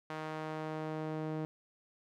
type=tone with band-pass filter sweep; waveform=sawtooth; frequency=156.2 Hz; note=D#3; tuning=7 cents sharp; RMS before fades=-39 dBFS; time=0.1-1.45 s; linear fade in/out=0 ms; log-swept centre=1100 to 370 Hz; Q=0.75; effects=none